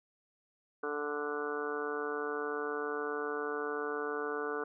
harmonic tone, 147.2 Hz, D3, 4 cents sharp, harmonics 2 / 3 / 4 / 5 / 6 / 7 / 8 / 9 / 10, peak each -44 / -36 / -49 / -46 / -50 / -47 / -42 / -46 / -41 dBFS, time 0.83-4.64 s, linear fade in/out 5 ms, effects none

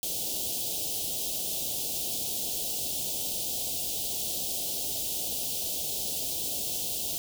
white band-stop noise, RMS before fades -32 dBFS, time 0.03-7.18 s, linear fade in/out 0 ms, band 770 to 2900 Hz, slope 48 dB/octave, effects none

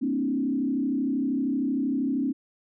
sine tone with frequency modulation, 267.6 Hz, C4, 39 cents sharp, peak -23 dBFS, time 0.01-2.33 s, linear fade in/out 20 ms, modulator 32.9 Hz, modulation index 1.2, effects none

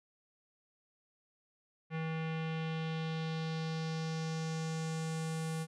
square tone with low-pass filter sweep, 160.6 Hz, E3, 45 cents flat, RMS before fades -37 dBFS, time 1.9-5.67 s, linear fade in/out 50 ms, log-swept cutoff 2300 to 10000 Hz, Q 2, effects none

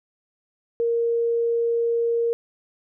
sine tone, 466.2 Hz, A#4, in tune, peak -19 dBFS, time 0.8-2.33 s, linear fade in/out 0 ms, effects none

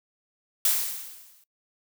blue noise with exponential decay, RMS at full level -20 dBFS, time 0.65-1.44 s, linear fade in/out 2 ms, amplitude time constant 170 ms, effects noise-tail reverb RT60 0.1 s tail -20 dB re dry

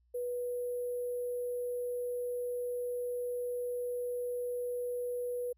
sine tone with sample-and-hold, 490 Hz, B4, 14 cents flat, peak -33 dBFS, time 0.14-5.53 s, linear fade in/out 10 ms, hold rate 11025 Hz, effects added 60 Hz sine -67 dBFS peak until 5.57 s

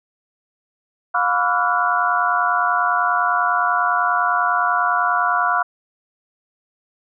sine tone cluster, 711 / 994 / 1144 / 1358 / 1448 Hz, F5 / B5 / D6 / F6 / F#6, +31 / +11 / -46 / -49 / -38 cents, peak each -22 dBFS, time 1.14-5.63 s, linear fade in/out 10 ms, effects none

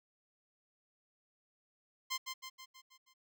10% pulse tone with echo, 1046 Hz, C6, 1 cent flat, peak -26 dBFS, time 2.1-2.18 s, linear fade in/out 20 ms, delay 160 ms, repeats 6, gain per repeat -5 dB, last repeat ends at 3.14 s, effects none

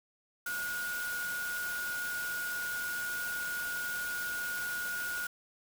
sine tone in noise, 1445 Hz, F#6, 41 cents flat, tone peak -34 dBFS, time 0.46-5.27 s, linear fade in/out 5 ms, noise white, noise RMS -42 dBFS, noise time 0.46-5.27 s, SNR +5 dB, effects none

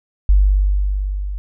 sine tone with level ramp, 49 Hz, G1, in tune, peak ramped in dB -7 to -22 dBFS, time 0.29-1.38 s, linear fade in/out 0 ms, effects none

